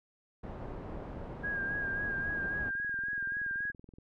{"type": "low-pass noise", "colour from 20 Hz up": "pink", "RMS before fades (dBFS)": -42, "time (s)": [0.43, 2.7], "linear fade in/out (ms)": 10, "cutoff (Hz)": 870, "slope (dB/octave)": 12}
{"type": "tone with vibrato", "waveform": "sine", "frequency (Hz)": 1624, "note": "G#6", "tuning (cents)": -39, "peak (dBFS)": -32, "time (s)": [1.43, 3.72], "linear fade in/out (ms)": 20, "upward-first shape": "sine", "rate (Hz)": 3.7, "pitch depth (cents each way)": 39}
{"type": "click train", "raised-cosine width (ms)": 3, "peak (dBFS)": -39, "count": 49, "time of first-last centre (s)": [1.71, 3.985], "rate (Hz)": 21.1}
{"effects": []}